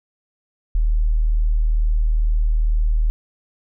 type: tone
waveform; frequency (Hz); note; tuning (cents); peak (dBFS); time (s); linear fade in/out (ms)
sine; 38.89; D#1; 0; -14; 0.75-3.1; 0
effects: none